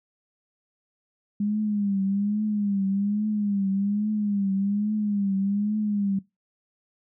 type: tone with vibrato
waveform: sine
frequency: 203.4 Hz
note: G#3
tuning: 36 cents flat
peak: -22 dBFS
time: 1.4-6.19 s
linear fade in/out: 5 ms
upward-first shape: triangle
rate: 1.2 Hz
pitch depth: 97 cents each way
effects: noise-tail reverb RT60 0.2 s tail -20 dB re dry